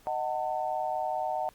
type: chord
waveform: sine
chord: D# diminished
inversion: none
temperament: just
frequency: 622.3 / 746.7 / 896 Hz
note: D#5 / F#5 / A5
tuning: 0 / +16 / +31 cents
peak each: -34 / -31 / -34 dBFS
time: 0.07-1.49 s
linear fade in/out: 0 ms
effects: pink hiss -60 dBFS RMS until 1.54 s + Opus 48 kbps